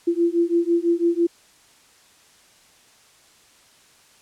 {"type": "beating tone pair", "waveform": "sine", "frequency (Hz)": [338, 344], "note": ["E4", "F4"], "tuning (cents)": [43, -26], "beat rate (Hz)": 6, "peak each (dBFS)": -20, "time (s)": [0.07, 1.27], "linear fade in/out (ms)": 10, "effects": ["white hiss -54 dBFS RMS until 4.21 s", "low-pass 9000 Hz 12 dB/octave"]}